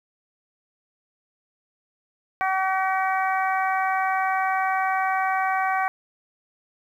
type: harmonic tone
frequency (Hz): 380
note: F#4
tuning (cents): +46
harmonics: 2 / 3 / 4 / 5 / 6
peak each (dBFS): -23 / -27 / -29 / -31 / -33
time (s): 2.41-5.88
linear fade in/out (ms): 0
effects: 9-bit